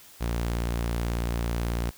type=tone; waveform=sawtooth; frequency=58.27 Hz; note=A#1; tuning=in tune; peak=-22 dBFS; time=0.2-1.91 s; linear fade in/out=20 ms; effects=white hiss -51 dBFS RMS until 1.97 s